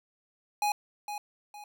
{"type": "tone with echo", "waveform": "square", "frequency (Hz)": 830.6, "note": "G#5", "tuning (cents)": 0, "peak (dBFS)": -26, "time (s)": [0.62, 0.72], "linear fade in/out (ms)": 2, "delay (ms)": 460, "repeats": 2, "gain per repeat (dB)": -9, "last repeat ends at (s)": 1.64, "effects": []}